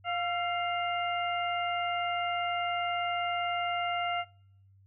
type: harmonic tone with a mistuned harmonic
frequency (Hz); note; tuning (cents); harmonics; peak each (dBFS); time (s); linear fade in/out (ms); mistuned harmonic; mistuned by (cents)
702; F5; +9; 1 / 2 / 3 / 4; -31 / -35 / -37 / -38; 0.04-4.25; 50; 2; -52
effects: noise-tail reverb RT60 0.7 s tail -25 dB re dry + added 97 Hz sine -57 dBFS peak until 4.86 s